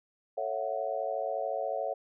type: chord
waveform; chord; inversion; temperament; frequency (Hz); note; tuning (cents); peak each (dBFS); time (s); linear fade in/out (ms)
sine; F# minor seventh; first; just; 444 / 555 / 666 / 740; A4 / C#5 / E5 / F#5; +16 / +2 / +18 / 0; -39 / -34 / -35 / -36; 0.37-1.94; 10
effects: none